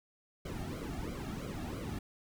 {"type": "noise with flanger", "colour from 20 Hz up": "brown", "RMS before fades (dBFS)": -40, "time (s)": [0.45, 1.99], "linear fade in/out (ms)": 5, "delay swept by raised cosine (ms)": [1.1, 2.04], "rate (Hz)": 3, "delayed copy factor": -0.9, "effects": []}